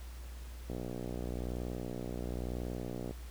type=click train; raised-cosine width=2 ms; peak=-26 dBFS; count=148; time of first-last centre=0.7-3.11 s; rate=61 Hz; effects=added 60 Hz sine -43 dBFS peak until 3.3 s + pink hiss -56 dBFS RMS until 3.3 s